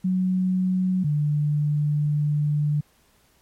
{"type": "tone pair in turn", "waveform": "sine", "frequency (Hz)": [185, 148.19], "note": ["F#3", "D3"], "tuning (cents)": [0, 16], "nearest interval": "major third", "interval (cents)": 384, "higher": "first", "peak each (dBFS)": -19, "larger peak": "neither", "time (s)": [[0.04, 1.04], [1.04, 2.81]], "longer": "second", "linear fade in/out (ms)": 10, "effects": ["pink hiss -61 dBFS RMS until 3.41 s", "MP3 64 kbps"]}